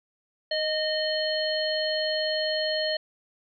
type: harmonic tone with a mistuned harmonic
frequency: 613 Hz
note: D#5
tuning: 26 cents flat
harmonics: 1 / 3 / 5 / 7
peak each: -27 / -33 / -33 / -30 dBFS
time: 0.51-2.97 s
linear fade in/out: 5 ms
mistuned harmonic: 1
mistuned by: +25 cents
effects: none